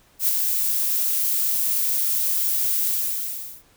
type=noise with ADSR envelope; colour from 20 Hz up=violet; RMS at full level=-18 dBFS; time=0.19-3.63 s; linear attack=86 ms; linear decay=27 ms; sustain=-4 dB; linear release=760 ms; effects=pink hiss -57 dBFS RMS until 3.76 s